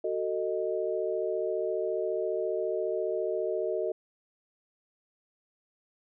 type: chord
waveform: sine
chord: D# diminished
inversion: first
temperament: just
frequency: 373.4 / 448 / 622.3 Hz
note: F#4 / A4 / D#5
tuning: +16 / +31 / 0 cents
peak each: -32 dBFS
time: 0.04-3.92 s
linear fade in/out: 5 ms
effects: none